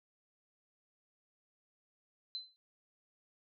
sine tone with exponential decay, 4056 Hz, B7, 45 cents sharp, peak -35 dBFS, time 2.35-2.56 s, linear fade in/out 0 ms, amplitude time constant 45 ms, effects none

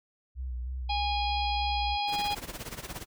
sine tone with vibrato, 62.7 Hz, B1, 27 cents sharp, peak -32 dBFS, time 0.35-1.98 s, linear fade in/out 50 ms, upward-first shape square, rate 3.2 Hz, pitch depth 46 cents each way
harmonic tone, 822 Hz, G#5, 18 cents flat, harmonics 1 / 3 / 4 / 5 / 6, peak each -29 / -37 / -36 / -39 / -40 dBFS, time 0.89-2.35 s, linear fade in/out 10 ms
pink noise with tremolo, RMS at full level -37 dBFS, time 2.07-3.06 s, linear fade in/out 50 ms, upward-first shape sine, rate 17 Hz, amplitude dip 80%
effects none

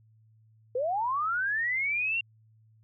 sine linear sweep, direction up, 471.1 to 2784 Hz, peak -26 dBFS, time 0.75-2.21 s, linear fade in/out 5 ms, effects added 110 Hz sine -58 dBFS peak until 2.83 s

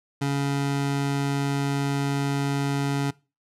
25% pulse tone, 140.2 Hz, C#3, 20 cents sharp, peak -19 dBFS, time 0.21-3.11 s, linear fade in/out 10 ms, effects noise-tail reverb RT60 0.3 s tail -22 dB re dry + low-pass 10000 Hz 12 dB/octave

